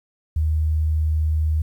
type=tone; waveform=sine; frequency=77.78 Hz; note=D#2; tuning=in tune; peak=-17 dBFS; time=0.36-1.62 s; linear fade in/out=5 ms; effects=9-bit